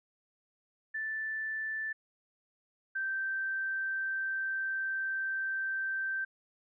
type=tone pair in turn; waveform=sine; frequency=1760 / 1560.1 Hz; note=A6 / G6; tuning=0 / -9 cents; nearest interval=major second; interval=209 cents; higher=first; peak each=-33 / -31 dBFS; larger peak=second; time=0.94-1.93 / 2.95-6.25 s; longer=second; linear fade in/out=10 ms; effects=none